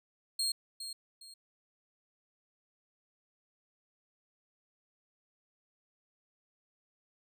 30% pulse tone with echo, 4241 Hz, C8, 23 cents sharp, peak -27 dBFS, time 0.39-0.52 s, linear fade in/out 5 ms, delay 410 ms, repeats 2, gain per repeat -10 dB, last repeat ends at 1.34 s, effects none

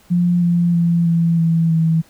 sine tone with pitch steps, 175.5 / 172.78 / 170.11 / 167.48 / 164.89 / 162.33 Hz, F3 / F3 / F3 / E3 / E3 / E3, +9 / -18 / -45 / +28 / +1 / -26 cents, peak -12 dBFS, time 0.1-2.02 s, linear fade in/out 20 ms, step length 320 ms, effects pink hiss -51 dBFS RMS until 2.09 s

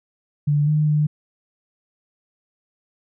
sine tone with pitch steps, 146.6 / 151.9 / 150.4 Hz, D3 / D#3 / D3, -3 / -41 / +42 cents, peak -15 dBFS, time 0.47-1.07 s, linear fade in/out 10 ms, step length 200 ms, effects none

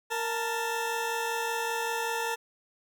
20% pulse tone pair together, 463.6 / 882 Hz, A#4 / A5, -10 / +4 cents, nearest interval major seventh, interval 1114 cents, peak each -27 dBFS, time 0.1-2.36 s, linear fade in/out 20 ms, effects none

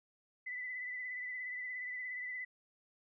sine tone with vibrato, 1999 Hz, B6, 20 cents sharp, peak -39 dBFS, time 0.46-2.45 s, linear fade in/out 10 ms, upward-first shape sine, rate 17 Hz, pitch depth 32 cents each way, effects none

